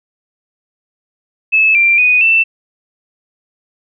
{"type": "tone with pitch steps", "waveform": "sine", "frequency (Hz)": [2604, 2367, 2484, 2668], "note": ["E7", "D7", "D#7", "E7"], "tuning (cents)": [-22, 13, -3, 20], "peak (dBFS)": -7, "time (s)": [1.52, 2.44], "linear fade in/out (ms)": 20, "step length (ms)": 230, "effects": []}